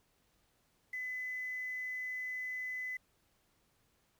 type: tone with quantisation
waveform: sine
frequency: 2012 Hz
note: B6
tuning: 32 cents sharp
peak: -37 dBFS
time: 0.93-2.97 s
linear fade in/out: 5 ms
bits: 10
effects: pink hiss -74 dBFS RMS until 4.19 s